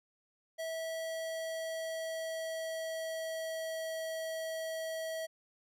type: tone with pitch glide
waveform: square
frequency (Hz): 650 to 645.1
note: E5 to E5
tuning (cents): -24 to -38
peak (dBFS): -37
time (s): 0.58-5.27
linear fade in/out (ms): 20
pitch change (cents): -14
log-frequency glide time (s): 0.96-3.97
effects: none